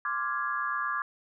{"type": "chord", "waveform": "sine", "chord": "D half-diminished seventh", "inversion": "third", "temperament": "equal", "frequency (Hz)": [1046.5, 1174.7, 1396.9, 1661.2], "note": ["C6", "D6", "F6", "Ab6"], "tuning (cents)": [0, 0, 0, 0], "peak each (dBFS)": [-37, -31, -37, -33], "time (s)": [0.05, 1.02], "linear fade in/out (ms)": 2, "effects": []}